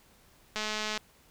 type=click train; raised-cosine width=0.2 ms; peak=-16 dBFS; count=90; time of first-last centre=0.56-0.976 s; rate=214 Hz; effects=pink hiss -61 dBFS RMS until 1.3 s